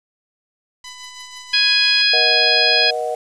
10% pulse tone with tremolo, 1000 Hz, B5, 21 cents sharp, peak -23 dBFS, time 0.84-2.02 s, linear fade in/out 5 ms, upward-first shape triangle, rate 6.1 Hz, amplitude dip 40%
harmonic tone, 830.6 Hz, G#5, in tune, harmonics 2 / 3 / 4 / 5 / 6, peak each -21 / -19 / -19 / -20 / -17 dBFS, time 1.53-2.91 s, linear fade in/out 10 ms
sine chord, D# minor, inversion second, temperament equal with one note detuned, 476 / 622.3 / 740 Hz, A#4 / D#5 / F#5, +36 / 0 / 0 cents, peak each -24 dBFS, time 2.13-3.15 s, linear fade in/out 5 ms
effects resampled to 24000 Hz + 7-bit

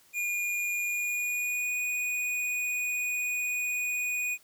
square tone with pitch glide, 2431 to 2471 Hz, D#7 to D#7, -41 to -13 cents, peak -29 dBFS, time 0.13-4.38 s, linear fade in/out 50 ms, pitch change +28 cents, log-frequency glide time 0.83-1.79 s, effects white hiss -61 dBFS RMS until 4.43 s

